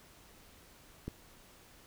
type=click; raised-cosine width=3 ms; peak=-25 dBFS; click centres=1.08 s; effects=pink hiss -59 dBFS RMS until 1.86 s